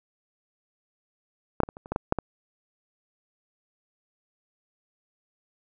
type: clicks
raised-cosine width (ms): 1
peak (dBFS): -7 / -6 / -24 / -28 / -28 / -14 / -11 / -6 / -13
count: 9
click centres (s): 1.603 / 1.634 / 1.689 / 1.769 / 1.859 / 1.92 / 1.961 / 2.124 / 2.187
effects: none